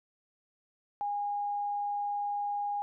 sine tone, 818 Hz, G#5, 26 cents flat, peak -30 dBFS, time 1.01-2.82 s, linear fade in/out 0 ms, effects none

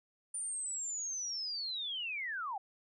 sine linear sweep, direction down, 9290 to 740 Hz, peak -36 dBFS, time 0.34-2.58 s, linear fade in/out 5 ms, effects none

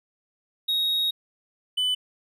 triangle tone pair in turn, 3768 / 3000 Hz, A#7 / F#7, +18 / +23 cents, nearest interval major third, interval 395 cents, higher first, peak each -20 dBFS, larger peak neither, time 0.68-1.11 / 1.77-1.95 s, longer first, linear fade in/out 10 ms, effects none

